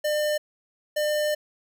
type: tone pair in turn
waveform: square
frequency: 601 / 601 Hz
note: D5 / D5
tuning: +40 / +40 cents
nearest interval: unison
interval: 0 cents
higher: neither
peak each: -23 dBFS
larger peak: neither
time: 0.04-0.38 / 0.96-1.35 s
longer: second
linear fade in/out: 10 ms
effects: none